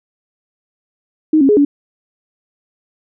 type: tone with pitch steps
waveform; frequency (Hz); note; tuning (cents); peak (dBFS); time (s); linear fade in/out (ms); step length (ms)
sine; 311.4 / 272.4 / 417.3 / 286; D#4 / C#4 / G#4 / D4; +2 / -30 / +8 / -46; -7; 1.33-1.65; 5; 80
effects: none